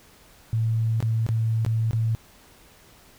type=tone with dropouts; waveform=sine; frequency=112.4 Hz; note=A2; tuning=37 cents sharp; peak=-20 dBFS; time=0.53-2.15 s; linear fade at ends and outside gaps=0 ms; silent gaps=1.004-1.026 / 1.265-1.289 / 1.649-1.663 / 1.91-1.932 s; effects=pink hiss -53 dBFS RMS until 3.18 s